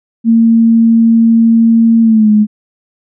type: tone with pitch glide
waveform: sine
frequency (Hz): 228.2 to 211.7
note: A#3 to G#3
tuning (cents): -37 to +33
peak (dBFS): -4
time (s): 0.24-2.47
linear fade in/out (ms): 50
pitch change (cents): -130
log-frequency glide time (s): 2.02-2.3
effects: none